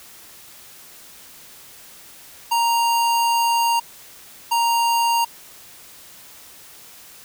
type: tone bursts at uneven times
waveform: square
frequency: 932.3 Hz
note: A#5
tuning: in tune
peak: -17 dBFS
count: 2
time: 2.51-3.8 / 4.51-5.25 s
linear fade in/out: 10 ms
effects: white hiss -44 dBFS RMS until 7.24 s